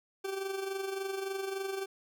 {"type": "tone with amplitude modulation", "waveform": "40% pulse", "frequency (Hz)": 388.3, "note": "G4", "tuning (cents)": -16, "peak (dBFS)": -31, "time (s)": [0.24, 1.86], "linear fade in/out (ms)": 10, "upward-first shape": "sine", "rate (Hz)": 23.5, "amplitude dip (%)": 55, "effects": []}